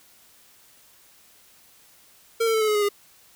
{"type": "tone with pitch steps", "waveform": "square", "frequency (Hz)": [457.2, 448.6, 440.1, 431.8, 423.6, 415.6, 407.8], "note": ["A#4", "A4", "A4", "A4", "G#4", "G#4", "G#4"], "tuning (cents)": [-34, 34, 0, -33, 34, 1, -32], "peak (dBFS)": -20, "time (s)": [2.4, 2.89], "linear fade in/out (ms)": 10, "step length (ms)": 70, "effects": ["white hiss -55 dBFS RMS until 3.35 s"]}